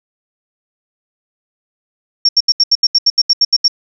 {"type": "tone bursts", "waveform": "sine", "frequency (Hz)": 5500, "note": "F8", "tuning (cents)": -27, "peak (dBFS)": -6, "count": 13, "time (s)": [2.25, 3.681], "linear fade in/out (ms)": 5, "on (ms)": 39, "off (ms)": 77, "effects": []}